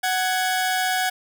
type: tone pair together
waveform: sawtooth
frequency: 743 / 1668 Hz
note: F#5 / G#6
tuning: +7 / +7 cents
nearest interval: octave + major second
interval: 1400 cents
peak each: -18 / -22 dBFS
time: 0.03-1.1 s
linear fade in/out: 10 ms
effects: none